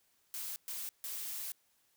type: noise bursts at uneven times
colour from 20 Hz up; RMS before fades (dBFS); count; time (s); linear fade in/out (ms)
blue; -41; 3; 0.34-0.56 / 0.68-0.89 / 1.04-1.52; 0
effects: white hiss -73 dBFS RMS until 1.96 s